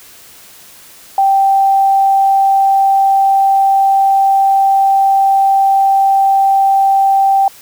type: tone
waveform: sine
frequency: 782 Hz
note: G5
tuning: 4 cents flat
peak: -7 dBFS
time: 1.18-7.48 s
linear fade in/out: 2 ms
effects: white hiss -39 dBFS RMS until 7.61 s